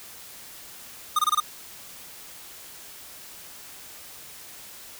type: tone bursts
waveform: square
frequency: 1226 Hz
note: D#6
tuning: 26 cents flat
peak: -19 dBFS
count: 5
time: 1.16-1.402 s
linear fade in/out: 5 ms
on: 30 ms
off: 23 ms
effects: white hiss -44 dBFS RMS until 4.99 s